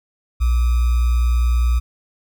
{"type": "tone with sample-and-hold", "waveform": "sine", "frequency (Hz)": 60, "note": "B1", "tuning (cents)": -49, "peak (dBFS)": -13, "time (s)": [0.4, 1.8], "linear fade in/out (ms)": 20, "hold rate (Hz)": 1225, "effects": []}